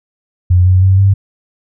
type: tone with pitch steps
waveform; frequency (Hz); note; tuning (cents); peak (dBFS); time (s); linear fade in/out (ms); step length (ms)
sine; 89.7 / 92.38 / 95.14 / 97.99; F2 / F#2 / F#2 / G2; +47 / -2 / +49 / 0; -5; 0.5-1.14; 10; 160
effects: none